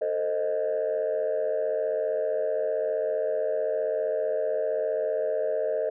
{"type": "chord", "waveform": "sine", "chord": "A diminished", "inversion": "none", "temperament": "equal with one note detuned", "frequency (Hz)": [447.9, 523.3, 622.3], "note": ["A4", "C5", "Eb5"], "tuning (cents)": [31, 0, 0], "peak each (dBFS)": [-28, -29, -26], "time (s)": [0.01, 5.9], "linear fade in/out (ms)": 10, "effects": ["tanh soft clip ceiling -19 dBFS"]}